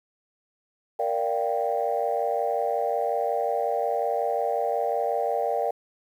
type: chord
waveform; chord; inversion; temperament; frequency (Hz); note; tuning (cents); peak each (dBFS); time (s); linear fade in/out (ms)
sine; G minor seventh; first; equal; 466.2 / 587.3 / 698.5 / 784; Bb4 / D5 / F5 / G5; 0 / 0 / 0 / 0; -28; 0.99-5.71; 5
effects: tanh soft clip ceiling -14 dBFS + 9-bit